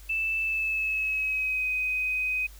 sine tone with pitch glide, 2641 to 2510 Hz, E7 to D#7, +3 to +15 cents, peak -25 dBFS, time 0.09-2.47 s, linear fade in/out 10 ms, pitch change -88 cents, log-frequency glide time 0.41-1.69 s, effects added 50 Hz sine -45 dBFS peak until 2.59 s + white hiss -54 dBFS RMS until 2.59 s

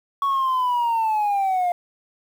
sine linear sweep, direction down, 1120 to 698.5 Hz, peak -16 dBFS, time 0.22-1.72 s, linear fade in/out 2 ms, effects tanh soft clip ceiling -17 dBFS + 8-bit

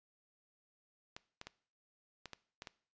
clicks, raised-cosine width 0.2 ms, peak -28 dBFS, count 7, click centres 1.165 / 1.414 / 1.47 / 2.257 / 2.333 / 2.621 / 2.672 s, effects noise-tail reverb RT60 0.5 s tail -20 dB re dry + resampled to 16000 Hz

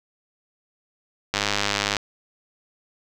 click train, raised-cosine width 0.2 ms, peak -4 dBFS, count 65, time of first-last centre 1.34-1.967 s, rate 102 Hz, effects none

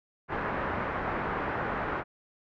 white low-pass noise, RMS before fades -32 dBFS, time 0.28-2.04 s, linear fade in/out 50 ms, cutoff 1600 Hz, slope 24 dB/octave, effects none

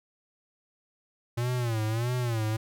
square tone with vibrato, 116.54 Hz, A#2, in tune, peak -27 dBFS, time 1.37-2.57 s, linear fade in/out 10 ms, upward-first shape sine, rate 1.6 Hz, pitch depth 130 cents each way, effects none

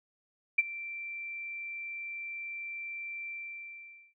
sine tone with ADSR envelope, 2349 Hz, D7, in tune, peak -18 dBFS, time 0.58-4.14 s, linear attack 8 ms, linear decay 28 ms, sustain -19 dB, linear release 850 ms, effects none

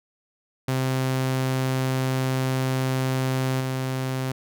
sawtooth tone with level steps, 130.81 Hz, C3, in tune, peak -18 / -21 dBFS, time 0.68-4.32 s, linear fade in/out 5 ms, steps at 3.6 s, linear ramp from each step 10 ms, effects none

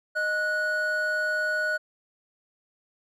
triangle tone pair together, 617.2 / 1468 Hz, D#5 / F#6, -14 / -14 cents, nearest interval octave + minor third, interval 1500 cents, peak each -29 / -23 dBFS, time 0.15-1.78 s, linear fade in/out 20 ms, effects none

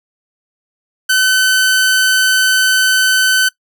sawtooth tone, 1520 Hz, F#6, 46 cents sharp, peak -6 dBFS, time 1.09-3.49 s, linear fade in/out 10 ms, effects noise-tail reverb RT60 0.1 s tail -21 dB re dry

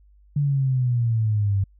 sine exponential sweep, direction down, 146.83 to 96.4 Hz, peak -18 dBFS, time 0.36-1.64 s, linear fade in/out 5 ms, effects added 50 Hz sine -51 dBFS peak until 1.79 s

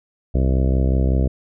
harmonic tone, 65.41 Hz, C2, in tune, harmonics 1 / 2 / 3 / 4 / 5 / 6 / 7 / 8 / 9 / 10, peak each -16 / -22 / -26 / -28 / -30 / -32 / -33 / -34 / -35 / -36 dBFS, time 0.34-1.28 s, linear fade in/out 10 ms, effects none

